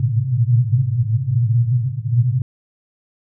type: band-pass noise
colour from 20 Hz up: white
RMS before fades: -17 dBFS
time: 0-2.42 s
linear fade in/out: 2 ms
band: 110 to 130 Hz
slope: 96 dB/octave
effects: none